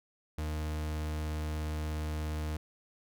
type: tone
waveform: 40% pulse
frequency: 76.9 Hz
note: D#2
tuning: 20 cents flat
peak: -32 dBFS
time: 0.38-2.57 s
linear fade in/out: 5 ms
effects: none